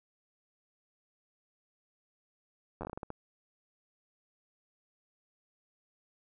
slowing click train, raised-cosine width 1 ms, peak -25 dBFS, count 10, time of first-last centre 2.81-3.104 s, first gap 10 ms, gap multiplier 1.28, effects none

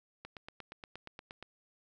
click train, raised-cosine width 0.3 ms, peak -29 dBFS, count 11, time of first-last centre 0.25-1.426 s, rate 8.5 Hz, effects none

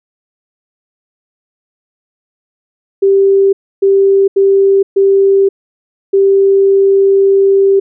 sine tone bursts at uneven times, 392 Hz, G4, in tune, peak -5 dBFS, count 5, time 3.02-3.53 / 3.82-4.28 / 4.36-4.83 / 4.96-5.49 / 6.13-7.8 s, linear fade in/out 10 ms, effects none

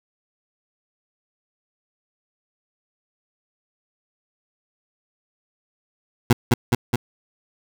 20% pulse tone with echo, 119.9 Hz, A#2, 49 cents sharp, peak -6 dBFS, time 6.3-6.33 s, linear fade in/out 5 ms, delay 210 ms, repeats 3, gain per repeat -2 dB, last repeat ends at 6.96 s, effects none

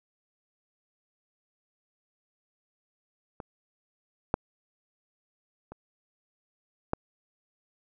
clicks, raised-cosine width 1 ms, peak -24 / -9 / -28 / -12 dBFS, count 4, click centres 3.402 / 4.341 / 5.72 / 6.934 s, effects none

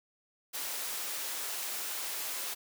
white high-pass noise, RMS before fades -37 dBFS, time 0.53-2.55 s, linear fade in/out 20 ms, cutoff 400 Hz, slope 12 dB/octave, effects none

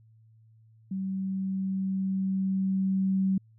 sine tone with level ramp, 191.3 Hz, G3, 42 cents flat, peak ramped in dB -29 to -22 dBFS, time 0.91-3.38 s, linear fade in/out 5 ms, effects added 111 Hz sine -55 dBFS peak until 3.58 s

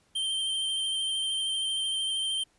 square tone with vibrato, 3136 Hz, G7, in tune, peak -28 dBFS, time 0.15-2.44 s, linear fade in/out 10 ms, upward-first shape sine, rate 13 Hz, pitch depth 17 cents each way, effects pink hiss -67 dBFS RMS until 2.58 s + resampled to 24000 Hz

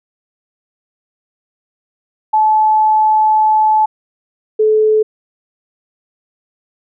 sine tone pair in turn, 864 / 432 Hz, A5 / A4, -32 / -32 cents, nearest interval octave, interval 1200 cents, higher first, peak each -8 dBFS, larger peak neither, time 2.33-3.86 / 4.59-5.03 s, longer first, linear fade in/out 10 ms, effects none

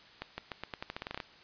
accelerating click train, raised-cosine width 0.3 ms, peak -21 dBFS, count 14, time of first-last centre 0.22-1.202 s, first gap 160 ms, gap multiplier 0.86, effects white hiss -56 dBFS RMS until 1.43 s + resampled to 11025 Hz

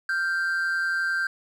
triangle tone pair together, 1396.9 / 1568 Hz, F6 / G6, 0 / 0 cents, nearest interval major second, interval 200 cents, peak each -29 / -22 dBFS, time 0.09-1.27 s, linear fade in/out 2 ms, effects none

